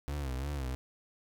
35% pulse tone with vibrato, 68.1 Hz, C#2, 30 cents flat, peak -32 dBFS, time 0.08-0.75 s, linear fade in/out 0 ms, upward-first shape sine, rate 2.9 Hz, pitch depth 130 cents each way, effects none

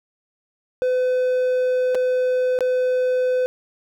triangle tone with dropouts, 506 Hz, B4, 42 cents sharp, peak -15 dBFS, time 0.82-3.46 s, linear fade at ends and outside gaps 0 ms, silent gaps 1.947-1.952 / 2.589-2.607 s, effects none

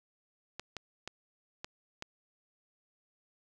clicks, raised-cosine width 0.2 ms, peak -22 dBFS, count 5, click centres 0.596 / 0.767 / 1.076 / 1.645 / 2.024 s, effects none

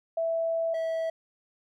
sine / triangle tone pair in turn, 659.3 / 652.1 Hz, E5 / E5, 0 / -19 cents, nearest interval unison, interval 19 cents, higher first, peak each -25 dBFS, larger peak neither, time 0.17-0.74 / 0.74-1.1 s, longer first, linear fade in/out 5 ms, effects none

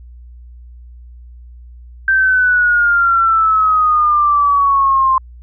sine exponential sweep, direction down, 1568 to 1046.5 Hz, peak -9 dBFS, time 2.08-5.18 s, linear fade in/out 2 ms, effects added 60 Hz sine -34 dBFS peak until 5.42 s

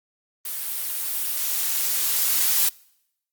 blue noise with level ramp, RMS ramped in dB -30 to -19 dBFS, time 0.45-2.69 s, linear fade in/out 5 ms, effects noise-tail reverb RT60 0.8 s tail -25 dB re dry + Opus 32 kbps

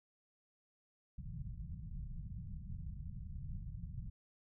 pink low-pass noise, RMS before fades -45 dBFS, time 1.18-4.1 s, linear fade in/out 10 ms, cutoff 180 Hz, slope 48 dB/octave, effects none

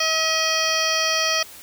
harmonic tone with a mistuned harmonic, 640 Hz, D#5, 49 cents sharp, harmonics 1 / 2 / 3 / 4 / 5 / 7 / 8 / 9, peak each -27 / -27 / -27 / -27 / -27 / -27 / -27 / -27 dBFS, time 0-1.43 s, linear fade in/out 5 ms, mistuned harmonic 4, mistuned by -42 cents, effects white hiss -42 dBFS RMS until 1.62 s

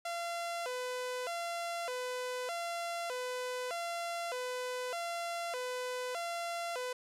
sawtooth tone with vibrato, 586 Hz, D5, 4 cents flat, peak -32 dBFS, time 0.05-6.93 s, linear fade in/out 5 ms, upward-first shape square, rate 0.82 Hz, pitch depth 270 cents each way, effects low-pass 11000 Hz 12 dB/octave

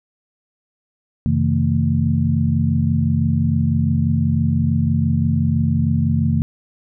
sine tone cluster, 90.9 / 134.3 / 160.3 / 225.4 Hz, F#2 / C3 / E3 / A3, -30 / +46 / -48 / +42 cents, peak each -20 dBFS, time 1.26-6.42 s, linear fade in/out 0 ms, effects none

